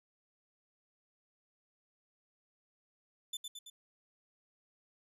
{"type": "tone with echo", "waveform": "sawtooth", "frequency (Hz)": 3517, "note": "A7", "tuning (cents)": -1, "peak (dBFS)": -34, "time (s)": [3.33, 3.37], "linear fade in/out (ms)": 5, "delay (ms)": 110, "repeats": 3, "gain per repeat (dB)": -4, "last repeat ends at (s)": 3.7, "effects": ["resampled to 32000 Hz"]}